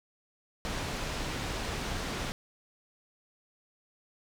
pink low-pass noise, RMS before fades -35 dBFS, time 0.65-2.32 s, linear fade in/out 0 ms, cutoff 6000 Hz, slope 12 dB/octave, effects none

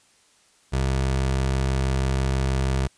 25% pulse tone, 66.2 Hz, C2, 21 cents sharp, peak -17 dBFS, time 0.72-2.88 s, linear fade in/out 20 ms, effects white hiss -59 dBFS RMS until 2.97 s + resampled to 22050 Hz

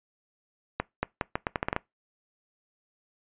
accelerating click train, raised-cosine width 0.5 ms, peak -11 dBFS, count 10, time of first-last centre 0.8-1.764 s, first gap 230 ms, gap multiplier 0.79, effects noise-tail reverb RT60 0.2 s tail -23 dB re dry + resampled to 8000 Hz

